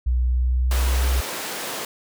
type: tone with pitch glide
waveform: sine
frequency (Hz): 61.74 to 64.1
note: B1 to C2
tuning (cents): 0 to -35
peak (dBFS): -17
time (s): 0.06-1.21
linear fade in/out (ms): 10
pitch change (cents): +65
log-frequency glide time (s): 0.25-1.08
type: high-pass noise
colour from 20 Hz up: pink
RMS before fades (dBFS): -30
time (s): 0.71-1.85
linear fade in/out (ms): 2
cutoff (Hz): 340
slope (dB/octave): 12
effects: none